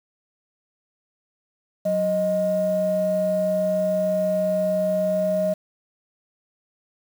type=tone pair together; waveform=sine; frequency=185.01 / 622.3 Hz; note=F#3 / D#5; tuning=0 / 0 cents; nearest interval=octave + major sixth; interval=2100 cents; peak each=-26 / -19 dBFS; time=1.85-5.54 s; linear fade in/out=10 ms; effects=tanh soft clip ceiling -13 dBFS + 7-bit